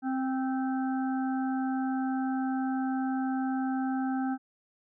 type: harmonic tone with a mistuned harmonic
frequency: 262.6 Hz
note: C4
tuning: 6 cents sharp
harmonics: 1 / 3 / 5 / 6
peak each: -28 / -35 / -44 / -43 dBFS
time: 0.02-4.38 s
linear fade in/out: 50 ms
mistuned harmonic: 6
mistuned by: -29 cents
effects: none